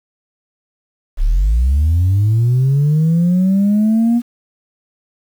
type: linear sweep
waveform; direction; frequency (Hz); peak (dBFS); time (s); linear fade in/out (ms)
sine; up; 30.57 to 240.9; -8; 1.17-4.22; 50
effects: tanh soft clip ceiling -8 dBFS + 7-bit